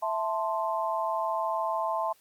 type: chord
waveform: sine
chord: A minor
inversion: second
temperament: equal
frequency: 659.3 / 880 / 1046.5 Hz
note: E5 / A5 / C6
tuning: 0 / 0 / 0 cents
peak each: -31 dBFS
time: 0.02-2.13 s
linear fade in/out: 10 ms
effects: white hiss -63 dBFS RMS until 2.2 s + Opus 48 kbps